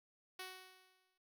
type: tone with exponential decay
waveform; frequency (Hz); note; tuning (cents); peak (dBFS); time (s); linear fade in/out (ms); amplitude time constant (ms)
5% pulse; 372.5; F#4; +12; -33; 0.39-1.18; 5; 170
effects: none